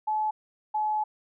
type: tone pair in turn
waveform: sine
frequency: 859 / 854.1 Hz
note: A5 / G#5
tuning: -42 / +48 cents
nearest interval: unison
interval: 10 cents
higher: first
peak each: -24 dBFS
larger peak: neither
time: 0.07-0.31 / 0.74-1.04 s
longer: second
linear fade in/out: 10 ms
effects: none